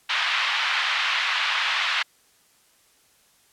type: band-pass noise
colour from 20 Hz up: white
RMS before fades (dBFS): -24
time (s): 0.09-2.03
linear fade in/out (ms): 10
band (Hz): 970 to 3400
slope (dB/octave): 24
effects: white hiss -60 dBFS RMS until 3.52 s + low-pass 12000 Hz 12 dB/octave